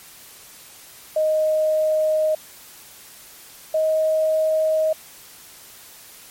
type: tone pair in turn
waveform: sine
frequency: 622.3 / 629.2 Hz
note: D#5 / D#5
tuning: 0 / +19 cents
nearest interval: unison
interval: 19 cents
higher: second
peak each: -16 / -16 dBFS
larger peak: neither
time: 1.16-2.35 / 3.74-4.93 s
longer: neither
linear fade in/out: 5 ms
effects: white hiss -44 dBFS RMS until 6.3 s + MP3 64 kbps